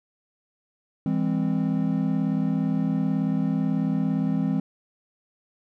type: chord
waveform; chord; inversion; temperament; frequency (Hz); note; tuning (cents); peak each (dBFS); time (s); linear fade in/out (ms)
triangle; E augmented; none; equal with one note detuned; 164.81 / 202.8 / 261.6; E3 / G#3 / B#3; 0 / -41 / 0; -24; 1.06-4.6; 2
effects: none